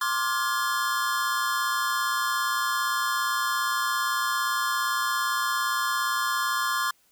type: chord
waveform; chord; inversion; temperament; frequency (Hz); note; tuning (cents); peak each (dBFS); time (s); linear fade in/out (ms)
square; D half-diminished seventh; third; just; 1057.2 / 1174.7 / 1409.6 / 1691.5; C6 / D6 / F6 / Ab6; +18 / 0 / +16 / +31; -29 / -31 / -31 / -32; 0.01-6.91; 5
effects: white hiss -64 dBFS RMS until 7.11 s